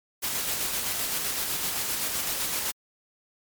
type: noise with tremolo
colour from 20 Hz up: white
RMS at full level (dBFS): -28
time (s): 0.22-2.72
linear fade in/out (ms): 20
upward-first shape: square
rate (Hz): 7.8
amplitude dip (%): 25
effects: MP3 96 kbps